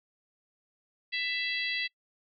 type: harmonic tone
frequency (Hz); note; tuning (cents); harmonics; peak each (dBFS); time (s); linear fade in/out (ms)
664; E5; +12; 3 / 4 / 5 / 6 / 7; -33 / -35 / -37 / -39 / -40; 1.12-1.88; 20
effects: noise-tail reverb RT60 0.1 s tail -25 dB re dry